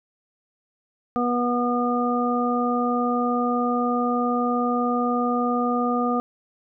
harmonic tone, 243.2 Hz, B3, 26 cents flat, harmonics 1 / 2 / 3 / 5, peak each -23 / -27 / -27 / -26 dBFS, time 1.16-6.2 s, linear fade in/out 0 ms, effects none

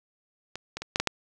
clicks, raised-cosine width 0.2 ms, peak -18 / -17 / -18 / -7 / -8 / -6 dBFS, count 6, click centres 0.556 / 0.77 / 0.82 / 0.959 / 1 / 1.073 s, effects none

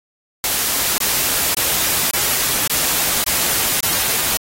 white noise bursts, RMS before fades -18 dBFS, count 7, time 0.44-4.37 s, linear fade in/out 0 ms, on 540 ms, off 25 ms, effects AAC 48 kbps

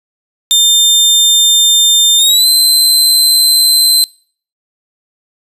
sawtooth tone with pitch glide, 3600 to 4088 Hz, A7 to C8, +39 to -41 cents, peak -3 dBFS, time 0.51-4.04 s, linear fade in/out 0 ms, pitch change +220 cents, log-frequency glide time 2.17-2.47 s, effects noise-tail reverb RT60 0.5 s tail -25 dB re dry + resampled to 32000 Hz

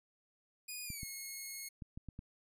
5% pulse tone with pitch glide, 2468 to 2173 Hz, D#7 to C#7, -15 to -35 cents, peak -33 dBFS, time 0.68-1.69 s, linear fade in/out 10 ms, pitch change -220 cents, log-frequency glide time 0.85-1.03 s
clicks, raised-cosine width 5 ms, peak -33 dBFS, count 6, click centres 0.903 / 1.032 / 1.822 / 1.975 / 2.087 / 2.191 s
effects resampled to 32000 Hz

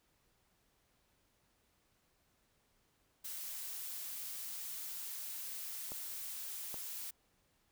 blue noise, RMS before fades -44 dBFS, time 3.24-7.11 s, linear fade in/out 10 ms
clicks, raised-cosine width 1 ms, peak -33 dBFS, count 2, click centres 5.919 / 6.743 s
effects pink hiss -75 dBFS RMS until 7.71 s

